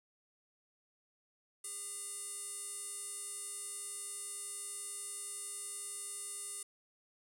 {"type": "tone with band-pass filter", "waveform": "square", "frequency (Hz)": 404.5, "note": "G#4", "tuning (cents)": -46, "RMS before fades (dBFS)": -44, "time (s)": [1.64, 6.63], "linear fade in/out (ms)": 5, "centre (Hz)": 9200, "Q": 6.6, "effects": []}